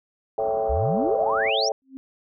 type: chord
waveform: sine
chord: A dominant seventh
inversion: none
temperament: equal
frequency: 440 / 554.4 / 659.3 / 784 Hz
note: A4 / C#5 / E5 / G5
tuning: 0 / 0 / 0 / 0 cents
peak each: -27 dBFS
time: 0.38-1.72 s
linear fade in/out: 2 ms
type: low-pass noise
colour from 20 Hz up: white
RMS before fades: -41 dBFS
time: 0.39-1.5 s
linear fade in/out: 5 ms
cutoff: 1200 Hz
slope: 48 dB/octave
type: exponential sweep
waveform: sine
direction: up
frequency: 58.27 to 5970 Hz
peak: -23 dBFS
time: 0.69-1.69 s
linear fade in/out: 10 ms
type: tone with exponential growth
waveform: sine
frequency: 266 Hz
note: C4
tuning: 29 cents sharp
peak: -31 dBFS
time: 1.82-1.97 s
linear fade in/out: 0 ms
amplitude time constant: 31 ms
effects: none